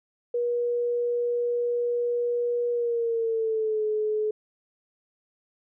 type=tone with pitch glide; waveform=sine; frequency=480.4 to 428 Hz; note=B4 to A4; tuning=-48 to -48 cents; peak=-23 dBFS; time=0.34-4.31 s; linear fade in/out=5 ms; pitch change=-200 cents; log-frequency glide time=2.71-3.84 s; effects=none